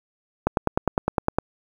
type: click train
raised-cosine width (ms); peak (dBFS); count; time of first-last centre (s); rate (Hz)
1; -5; 10; 0.47-1.386; 9.83
effects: 7-bit